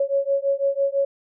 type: beating tone pair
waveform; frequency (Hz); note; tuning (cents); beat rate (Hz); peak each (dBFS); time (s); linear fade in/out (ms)
sine; 551 / 557; C#5 / C#5; -11 / +8; 6; -22; 0-1.05; 5
effects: none